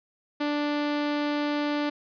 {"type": "tone", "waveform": "sawtooth", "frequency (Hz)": 293.7, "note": "D4", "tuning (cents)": 0, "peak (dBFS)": -21, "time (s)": [0.4, 1.9], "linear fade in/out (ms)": 10, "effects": ["resampled to 11025 Hz", "10-bit"]}